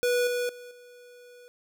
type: tone with level steps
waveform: square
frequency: 489.2 Hz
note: B4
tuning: 16 cents flat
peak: -23 / -27 / -43 / -49 dBFS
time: 0.03-1.48 s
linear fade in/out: 0 ms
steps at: 0.27 / 0.49 / 0.71 s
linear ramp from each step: 2 ms
effects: none